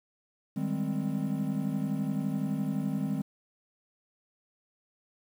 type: chord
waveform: triangle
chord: Ab major seventh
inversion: second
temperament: equal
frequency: 155.56 / 196 / 207.7 / 261.6 Hz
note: Eb3 / G3 / Ab3 / C4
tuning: 0 / 0 / 0 / 0 cents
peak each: -32 dBFS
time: 0.56-3.22 s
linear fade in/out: 10 ms
effects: 9-bit